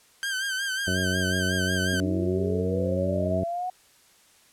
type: tone with vibrato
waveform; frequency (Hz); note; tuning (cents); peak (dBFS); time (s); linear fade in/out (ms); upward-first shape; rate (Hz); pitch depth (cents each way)
sawtooth; 1565; G6; -3; -23; 0.23-2; 0; sine; 5.5; 60
type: harmonic tone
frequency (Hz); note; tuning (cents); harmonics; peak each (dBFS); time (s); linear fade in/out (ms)
92.5; F#2; 0; 1 / 2 / 3 / 4 / 5 / 6 / 7; -29 / -29 / -34 / -34 / -39 / -38 / -37; 0.87-3.44; 5
type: linear sweep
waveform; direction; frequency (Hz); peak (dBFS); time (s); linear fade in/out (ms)
sine; up; 263.7 to 740; -27; 1.93-3.7; 5
effects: white hiss -58 dBFS RMS until 4.52 s + low-pass 11000 Hz 12 dB/octave